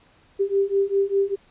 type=beating tone pair; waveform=sine; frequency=392 / 397 Hz; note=G4 / G4; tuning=0 / +22 cents; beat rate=5 Hz; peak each=-22 / -21 dBFS; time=0.39-1.36 s; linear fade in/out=20 ms; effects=pink hiss -57 dBFS RMS until 1.5 s + resampled to 8000 Hz